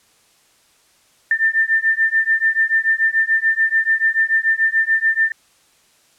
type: beating tone pair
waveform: sine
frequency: 1788 / 1794.9 Hz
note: A6 / A6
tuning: +27 / +34 cents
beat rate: 6.9 Hz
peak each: -17 / -17 dBFS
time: 1.31-5.32 s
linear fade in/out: 2 ms
effects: white hiss -56 dBFS RMS until 6.18 s + low-pass 10000 Hz 12 dB/octave